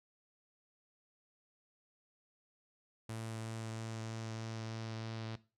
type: tone with low-pass filter sweep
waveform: sawtooth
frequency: 112.1 Hz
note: A2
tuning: 33 cents sharp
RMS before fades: -43 dBFS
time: 3.09-5.36 s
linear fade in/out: 5 ms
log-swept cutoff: 9900 to 4400 Hz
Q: 1.9
effects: noise-tail reverb RT60 0.3 s tail -17 dB re dry